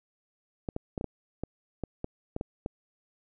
clicks, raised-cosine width 2 ms, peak -19 dBFS, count 11, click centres 0.688 / 0.764 / 0.978 / 1.011 / 1.043 / 1.436 / 1.837 / 2.044 / 2.364 / 2.411 / 2.661 s, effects none

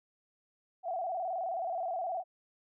sine tone with vibrato, 710 Hz, F5, 28 cents sharp, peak -32 dBFS, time 0.83-2.24 s, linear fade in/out 50 ms, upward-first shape square, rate 19 Hz, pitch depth 93 cents each way, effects none

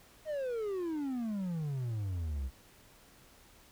triangle exponential sweep, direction down, 637 to 61.9 Hz, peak -31 dBFS, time 0.25-2.51 s, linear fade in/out 50 ms, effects pink hiss -60 dBFS RMS until 3.71 s

